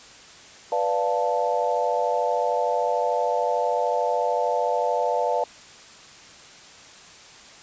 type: chord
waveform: sine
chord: B half-diminished seventh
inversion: none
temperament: equal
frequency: 493.9 / 587.3 / 698.5 / 880 Hz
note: B4 / D5 / F5 / A5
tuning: 0 / 0 / 0 / 0 cents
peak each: -26 dBFS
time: 0.72-5.44 s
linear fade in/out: 2 ms
effects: white hiss -46 dBFS RMS until 7.62 s + resampled to 16000 Hz